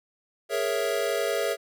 square chord, A# half-diminished seventh, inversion third, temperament equal, 415.3 / 466.2 / 554.4 / 659.3 Hz, G#4 / A#4 / C#5 / E5, 0 / 0 / 0 / 0 cents, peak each -31 dBFS, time 0.49-1.57 s, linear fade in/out 50 ms, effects none

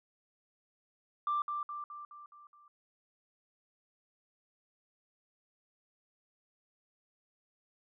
sine tone with echo, 1180 Hz, D6, 8 cents sharp, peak -28 dBFS, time 1.27-1.42 s, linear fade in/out 2 ms, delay 210 ms, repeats 6, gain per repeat -5 dB, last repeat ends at 2.68 s, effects tanh soft clip ceiling -25 dBFS

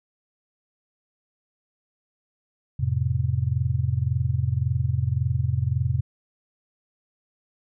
sine chord, F major, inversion none, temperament just, 87.31 / 109.13 / 130.96 Hz, F2 / A2 / C3, 0 / -14 / +2 cents, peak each -26 / -26 / -24 dBFS, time 2.79-6.01 s, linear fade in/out 10 ms, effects none

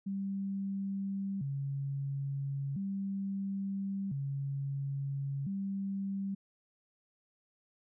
sine tone with vibrato, 164.81 Hz, E3, in tune, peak -33 dBFS, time 0.06-6.35 s, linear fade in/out 10 ms, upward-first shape square, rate 0.37 Hz, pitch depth 300 cents each way, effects none

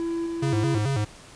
triangle tone with tremolo, 334.4 Hz, E4, 25 cents sharp, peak -23 dBFS, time 0-0.78 s, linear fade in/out 0 ms, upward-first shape square, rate 1.9 Hz, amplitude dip 25%
square tone with vibrato, 120.4 Hz, B2, 44 cents flat, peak -23 dBFS, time 0.42-1.05 s, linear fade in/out 10 ms, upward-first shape square, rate 4.6 Hz, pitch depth 230 cents each way
effects pink hiss -47 dBFS RMS until 1.35 s + resampled to 22050 Hz

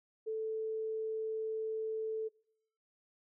sine tone, 439.9 Hz, A4, in tune, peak -34 dBFS, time 0.26-2.29 s, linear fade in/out 20 ms, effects noise-tail reverb RT60 0.7 s tail -24 dB re dry

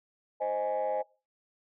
sine chord, Ab major, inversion first, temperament equal, 523.3 / 622.3 / 830.6 Hz, C5 / Eb5 / Ab5, 0 / 0 / 0 cents, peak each -31 dBFS, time 0.4-1.03 s, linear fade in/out 20 ms, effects noise-tail reverb RT60 0.3 s tail -21 dB re dry + tanh soft clip ceiling -23 dBFS

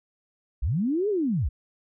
sine linear two-way sweep, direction up then down, 44.2 to 433.9 to 44.2 Hz, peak -22 dBFS, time 0.62-1.49 s, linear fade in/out 10 ms, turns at 1.09 s, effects none

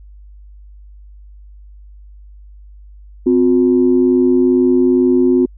sine tone pair together, 258.2 / 360.5 Hz, C4 / F#4, -23 / -45 cents, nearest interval tritone, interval 578 cents, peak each -11 dBFS, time 3.26-5.46 s, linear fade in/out 10 ms, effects tanh soft clip ceiling -1 dBFS + added 50 Hz sine -36 dBFS peak until 5.57 s

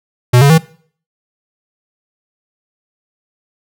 square tone with pitch steps, 123.47 / 141.01 / 161.05 Hz, B2 / C#3 / E3, 0 / +30 / -40 cents, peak -5 dBFS, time 0.33-0.582 s, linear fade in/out 10 ms, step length 84 ms, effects noise-tail reverb RT60 0.5 s tail -21 dB re dry

